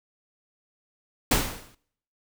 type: noise with exponential decay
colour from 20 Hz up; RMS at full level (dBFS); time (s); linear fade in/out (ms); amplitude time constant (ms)
pink; -18; 1.31-1.75; 5; 94
effects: noise-tail reverb RT60 0.7 s tail -24 dB re dry